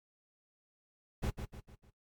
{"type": "noise with echo", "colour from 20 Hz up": "brown", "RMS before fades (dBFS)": -32, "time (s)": [1.22, 1.31], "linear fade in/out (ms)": 20, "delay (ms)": 150, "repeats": 4, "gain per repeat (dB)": -7, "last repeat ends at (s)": 1.91, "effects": ["noise-tail reverb RT60 0.1 s tail -19 dB re dry", "MP3 96 kbps"]}